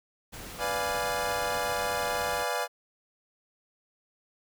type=noise; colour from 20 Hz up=pink; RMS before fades=-42 dBFS; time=0.32-2.44 s; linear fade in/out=20 ms
type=chord; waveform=25% pulse; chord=B diminished seventh; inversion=none; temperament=equal; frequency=493.9 / 587.3 / 698.5 / 830.6 Hz; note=B4 / D5 / F5 / Ab5; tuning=0 / 0 / 0 / 0 cents; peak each=-30 dBFS; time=0.58-2.68 s; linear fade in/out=50 ms
effects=none

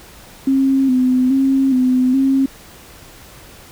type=tone with vibrato; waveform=sine; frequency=261.6 Hz; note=C4; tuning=in tune; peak=-11 dBFS; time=0.47-2.46 s; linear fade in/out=5 ms; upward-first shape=square; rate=1.2 Hz; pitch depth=48 cents each way; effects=pink hiss -41 dBFS RMS until 3.71 s

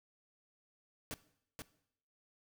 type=noise with echo; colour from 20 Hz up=pink; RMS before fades=-42 dBFS; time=1.11-1.14 s; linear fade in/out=0 ms; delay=480 ms; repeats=1; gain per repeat=-4 dB; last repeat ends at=1.62 s; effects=noise-tail reverb RT60 0.7 s tail -18 dB re dry

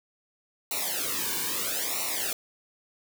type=noise with flanger; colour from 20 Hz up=white; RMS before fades=-30 dBFS; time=0.71-2.33 s; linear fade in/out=2 ms; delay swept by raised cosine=0.61 to 1.55 ms; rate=0.77 Hz; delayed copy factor=-0.95; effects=none

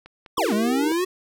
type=click train; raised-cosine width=0.3 ms; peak=-27 dBFS; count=4; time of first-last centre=0.06-0.666 s; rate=4.95 Hz
type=exponential two-way sweep; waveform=square; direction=down then up; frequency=1231 to 203.1 to 378.1 Hz; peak=-21 dBFS; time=0.37-1.05 s; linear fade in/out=10 ms; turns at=0.53 s
type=chord; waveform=sine; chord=E diminished; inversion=none; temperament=equal; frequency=329.6 / 392 / 466.2 Hz; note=E4 / G4 / Bb4; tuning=0 / 0 / 0 cents; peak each=-29 dBFS; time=0.38-0.92 s; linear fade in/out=0 ms
effects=none

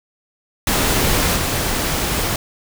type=noise with level steps; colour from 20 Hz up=pink; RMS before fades=-17 / -20 dBFS; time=0.67-2.36 s; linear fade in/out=2 ms; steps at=1.36 s; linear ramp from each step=2 ms; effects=none

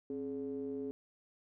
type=ring-modulated tone; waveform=triangle; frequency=76.8 Hz; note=D#2; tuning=22 cents flat; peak=-32 dBFS; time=0.1-0.91 s; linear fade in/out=0 ms; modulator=345 Hz; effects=none

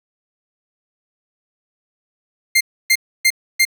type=tone bursts; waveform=sawtooth; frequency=2103 Hz; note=C7; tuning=8 cents sharp; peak=-7 dBFS; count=4; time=2.55-3.652 s; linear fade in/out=10 ms; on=58 ms; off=290 ms; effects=none

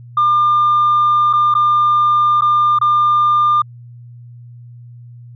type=tone with dropouts; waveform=sine; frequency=1200 Hz; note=D6; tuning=37 cents sharp; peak=-8 dBFS; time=0.17-3.62 s; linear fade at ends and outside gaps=5 ms; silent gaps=1.33-1.334 / 1.541-1.55 / 2.41-2.419 / 2.788-2.813 s; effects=tanh soft clip ceiling -7 dBFS + added 120 Hz sine -34 dBFS peak until 5.35 s

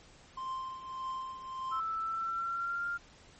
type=tone with tremolo; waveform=triangle; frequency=1046.5 Hz; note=C6; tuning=in tune; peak=-32 dBFS; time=0.37-1.8 s; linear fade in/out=5 ms; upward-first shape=triangle; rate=1.7 Hz; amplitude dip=70%
type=tone with pitch glide; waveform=sine; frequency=1318.5 to 1396.9 Hz; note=E6 to F6; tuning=0 to 0 cents; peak=-32 dBFS; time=1.71-2.98 s; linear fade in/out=20 ms; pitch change=+100 cents; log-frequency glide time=1.98-2.86 s
effects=pink hiss -58 dBFS RMS until 3.39 s + MP3 32 kbps

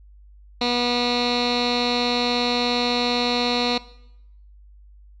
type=tone with low-pass filter; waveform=15% pulse; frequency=242.8 Hz; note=B3; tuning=29 cents flat; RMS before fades=-22 dBFS; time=0.61-3.78 s; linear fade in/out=5 ms; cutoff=4100 Hz; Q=5.8; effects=noise-tail reverb RT60 0.8 s tail -19 dB re dry + added 50 Hz sine -45 dBFS peak until 5.2 s

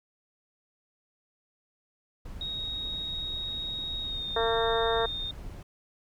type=noise; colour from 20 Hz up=brown; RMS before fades=-41 dBFS; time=2.25-5.63 s; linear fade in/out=5 ms
type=tone with pitch glide; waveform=sine; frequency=3764 to 3663 Hz; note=A#7 to A#7; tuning=+16 to -31 cents; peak=-32 dBFS; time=2.41-5.31 s; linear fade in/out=2 ms; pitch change=-47 cents; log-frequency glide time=4.02-4.27 s
type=harmonic tone; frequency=227.9 Hz; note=A#3; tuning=39 cents flat; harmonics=2 / 3 / 4 / 5 / 6 / 7 / 8; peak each=-27 / -31 / -33 / -35 / -37 / -38 / -39 dBFS; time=4.36-5.06 s; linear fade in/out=5 ms
effects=none

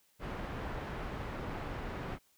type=low-pass noise; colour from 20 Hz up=pink; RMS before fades=-40 dBFS; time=0.19-2.19 s; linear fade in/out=50 ms; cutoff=1800 Hz; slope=12 dB/octave; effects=white hiss -70 dBFS RMS until 2.37 s

